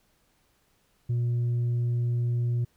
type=tone with tanh clipping; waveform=triangle; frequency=120 Hz; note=B2; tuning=49 cents flat; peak=-24 dBFS; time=1.09-2.65 s; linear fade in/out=10 ms; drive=7 dB; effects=pink hiss -68 dBFS RMS until 2.76 s